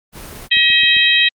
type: noise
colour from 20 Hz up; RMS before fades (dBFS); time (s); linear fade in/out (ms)
pink; -33; 0.12-0.49; 50
type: harmonic tone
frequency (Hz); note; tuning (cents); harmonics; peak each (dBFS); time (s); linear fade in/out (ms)
637; D#5; +41; 3 / 4 / 5 / 6; -15 / -15 / -15 / -15; 0.51-1.29; 10
type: click train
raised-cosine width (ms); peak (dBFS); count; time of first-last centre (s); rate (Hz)
3; -23; 4; 0.57-0.967; 7.56
effects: Opus 24 kbps